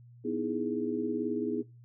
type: chord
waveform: sine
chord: E major seventh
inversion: second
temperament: equal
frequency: 246.9 / 311.1 / 329.6 / 415.3 Hz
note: B3 / D#4 / E4 / G#4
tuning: 0 / 0 / 0 / 0 cents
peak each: -34 / -36 / -36 / -34 dBFS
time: 0.24-1.63 s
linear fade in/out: 20 ms
effects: noise-tail reverb RT60 0.3 s tail -24 dB re dry + added 120 Hz sine -51 dBFS peak until 1.84 s